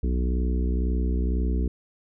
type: harmonic tone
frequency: 62 Hz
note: B1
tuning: 7 cents sharp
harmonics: 1 / 3 / 4 / 5 / 6 / 7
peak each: -22 / -32 / -34 / -36 / -38 / -39 dBFS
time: 0.03-1.68 s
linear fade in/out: 5 ms
effects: none